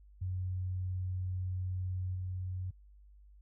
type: tone with level steps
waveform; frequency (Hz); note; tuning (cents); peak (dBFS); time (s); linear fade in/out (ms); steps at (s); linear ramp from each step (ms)
sine; 92.1; F#2; -7; -33 / -35; 0.21-2.71; 10; 2.14; 20
effects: added 50 Hz sine -55 dBFS peak until 3.41 s